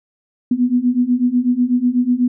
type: beating tone pair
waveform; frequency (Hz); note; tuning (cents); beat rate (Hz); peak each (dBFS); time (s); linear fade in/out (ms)
sine; 242.1 / 250.2; B3 / B3; -34 / +23; 8.1; -17 / -15; 0.51-2.28; 5
effects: none